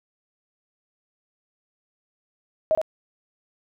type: tone with echo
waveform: sine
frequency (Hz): 632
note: D#5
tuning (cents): +27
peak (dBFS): -16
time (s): 2.71-2.75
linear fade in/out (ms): 0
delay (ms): 65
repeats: 1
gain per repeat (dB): -5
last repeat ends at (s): 2.815
effects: none